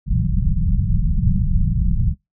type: low-pass noise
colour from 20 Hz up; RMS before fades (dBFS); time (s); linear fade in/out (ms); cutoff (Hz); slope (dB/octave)
pink; -17; 0.06-2.15; 50; 200; 96
effects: noise-tail reverb RT60 0.2 s tail -25 dB re dry